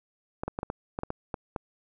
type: clicks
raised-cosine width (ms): 1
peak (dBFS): -17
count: 10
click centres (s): 0.435 / 0.48 / 0.589 / 0.631 / 0.701 / 0.989 / 1.034 / 1.104 / 1.342 / 1.562
effects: none